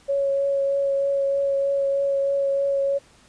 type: tone with vibrato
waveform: sine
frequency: 554.4 Hz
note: C#5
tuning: in tune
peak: -19 dBFS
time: 0.08-2.99 s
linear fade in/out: 20 ms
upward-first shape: triangle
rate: 3.2 Hz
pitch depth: 13 cents each way
effects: pink hiss -54 dBFS RMS until 3.28 s + resampled to 22050 Hz